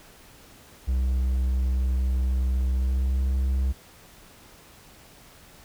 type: tone with pitch glide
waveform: triangle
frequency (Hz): 64 to 65.69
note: C2 to C2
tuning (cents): -38 to +7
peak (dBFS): -19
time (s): 0.87-3.73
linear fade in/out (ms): 20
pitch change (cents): +45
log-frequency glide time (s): 2.77-3.22
effects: pink hiss -51 dBFS RMS until 5.64 s